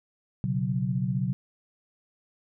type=chord; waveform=sine; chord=B suspended second; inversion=none; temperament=equal; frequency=123.47 / 138.59 / 185 Hz; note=B2 / C#3 / F#3; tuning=0 / 0 / 0 cents; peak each=-29 dBFS; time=0.44-1.33 s; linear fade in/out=0 ms; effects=none